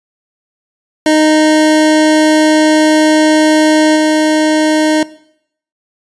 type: tone with level steps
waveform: 25% pulse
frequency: 309.4 Hz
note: D#4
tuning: 10 cents flat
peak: -3 / -5 dBFS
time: 1.06-5.03 s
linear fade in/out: 2 ms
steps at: 3.95 s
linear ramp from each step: 20 ms
effects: noise-tail reverb RT60 0.7 s tail -19 dB re dry + resampled to 22050 Hz